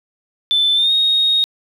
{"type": "tone with pitch glide", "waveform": "sine", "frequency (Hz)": [3524, 3734], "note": ["A7", "A#7"], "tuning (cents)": [2, 2], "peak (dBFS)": -11, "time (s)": [0.51, 1.44], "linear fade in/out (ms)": 0, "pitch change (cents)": 100, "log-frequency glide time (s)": [0.75, 0.92], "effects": ["tanh soft clip ceiling -7 dBFS", "8-bit"]}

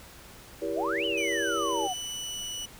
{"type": "chord", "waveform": "sine", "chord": "E diminished seventh", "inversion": "none", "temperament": "just", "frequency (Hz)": [329.6, 395.6, 474.7, 569.6], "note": ["E4", "G4", "Bb4", "Db5"], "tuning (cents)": [0, 16, 31, 47], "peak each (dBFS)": -34, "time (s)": [0.61, 1.88], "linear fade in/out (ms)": 20}
{"type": "exponential two-way sweep", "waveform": "sine", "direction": "up then down", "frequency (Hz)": [555, 3066, 703], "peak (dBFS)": -29, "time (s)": [0.75, 1.94], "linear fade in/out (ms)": 20, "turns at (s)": 1.05}
{"type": "tone with pitch glide", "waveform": "25% pulse", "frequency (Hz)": [2981, 2955], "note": ["F#7", "F#7"], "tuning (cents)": [12, -3], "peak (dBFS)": -30, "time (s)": [1.17, 2.66], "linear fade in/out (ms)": 10, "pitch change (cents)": -15, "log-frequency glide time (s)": [1.83, 2.52]}
{"effects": ["pink hiss -49 dBFS RMS until 2.79 s"]}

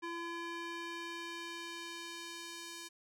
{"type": "tone with band-pass filter sweep", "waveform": "square", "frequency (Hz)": 338.8, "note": "E4", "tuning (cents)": 48, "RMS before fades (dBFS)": -44, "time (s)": [0.02, 2.89], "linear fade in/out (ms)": 20, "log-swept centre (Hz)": [1400, 6000], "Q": 0.75, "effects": []}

